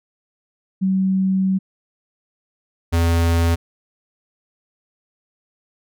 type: tone pair in turn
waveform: sine / square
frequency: 190 / 84.05 Hz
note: F#3 / E2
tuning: +46 / +34 cents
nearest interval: octave + major second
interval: 1412 cents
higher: first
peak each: -15 dBFS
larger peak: neither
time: 0.81-1.59 / 2.92-3.56 s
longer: first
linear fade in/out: 20 ms
effects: none